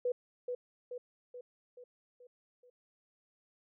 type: tone with echo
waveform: sine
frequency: 493.2 Hz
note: B4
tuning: 2 cents flat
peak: -29 dBFS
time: 0.05-0.12 s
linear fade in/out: 5 ms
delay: 430 ms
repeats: 6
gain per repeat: -5 dB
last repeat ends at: 2.7 s
effects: none